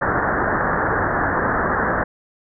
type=low-pass noise; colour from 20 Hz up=white; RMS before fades=-20 dBFS; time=0.01-2.04 s; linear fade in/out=10 ms; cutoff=1800 Hz; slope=96 dB/octave; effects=none